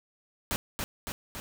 pink noise with echo, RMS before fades -30 dBFS, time 0.51-0.56 s, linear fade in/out 0 ms, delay 280 ms, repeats 3, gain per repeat -3 dB, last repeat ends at 1.4 s, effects none

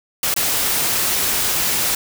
white noise with dropouts, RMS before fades -19 dBFS, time 0.23-1.95 s, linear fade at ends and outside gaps 2 ms, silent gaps 0.341-0.363 s, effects none

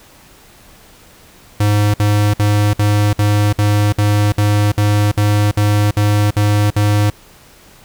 square tone bursts, 103.83 Hz, G#2, in tune, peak -11 dBFS, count 14, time 1.6-7.101 s, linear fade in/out 5 ms, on 340 ms, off 57 ms, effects pink hiss -44 dBFS RMS until 7.84 s

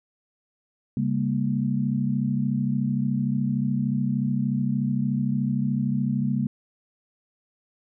sine tone cluster, 137.9 / 201.3 / 234.8 Hz, C#3 / G3 / A#3, -9 / +46 / +13 cents, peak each -26 dBFS, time 0.97-6.47 s, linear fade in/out 2 ms, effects none

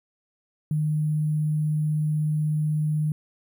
sine tone with sample-and-hold, 152.7 Hz, D#3, 32 cents flat, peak -21 dBFS, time 0.71-3.12 s, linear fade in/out 2 ms, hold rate 11025 Hz, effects none

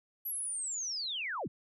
sine linear sweep, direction down, 11840 to 69.3 Hz, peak -34 dBFS, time 0.25-1.48 s, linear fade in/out 10 ms, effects none

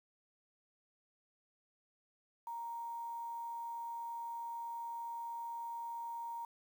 sine tone with quantisation, 932.3 Hz, A#5, in tune, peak -40 dBFS, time 2.47-6.45 s, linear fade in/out 2 ms, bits 10, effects none

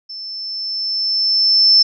sine tone with level ramp, 5300 Hz, E8, 9 cents sharp, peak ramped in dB -28 to -6 dBFS, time 0.09-1.83 s, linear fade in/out 10 ms, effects none

